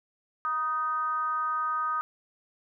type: tone with frequency modulation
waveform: sine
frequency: 1245 Hz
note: D#6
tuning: 1 cent sharp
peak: -26 dBFS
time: 0.45-2.01 s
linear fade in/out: 0 ms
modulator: 290 Hz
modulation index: 0.52
effects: none